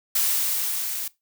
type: noise with level ramp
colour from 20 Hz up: blue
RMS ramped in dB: -21 to -30 dBFS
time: 0.15-1.08 s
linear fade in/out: 5 ms
effects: noise-tail reverb RT60 0.2 s tail -20 dB re dry